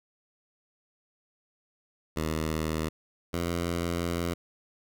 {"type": "tone pair in turn", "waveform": "10% pulse", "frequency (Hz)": [78.9, 85.77], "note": ["D#2", "F2"], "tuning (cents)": [25, -31], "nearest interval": "minor second", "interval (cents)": 144, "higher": "second", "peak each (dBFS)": -20, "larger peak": "neither", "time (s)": [[2.16, 2.89], [3.33, 4.34]], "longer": "second", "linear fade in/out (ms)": 10, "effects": []}